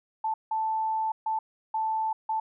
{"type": "tone bursts at uneven times", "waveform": "sine", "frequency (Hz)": 880, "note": "A5", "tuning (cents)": 0, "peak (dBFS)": -25, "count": 5, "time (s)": [[0.24, 0.34], [0.51, 1.12], [1.26, 1.39], [1.74, 2.13], [2.29, 2.4]], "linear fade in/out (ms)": 5, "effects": []}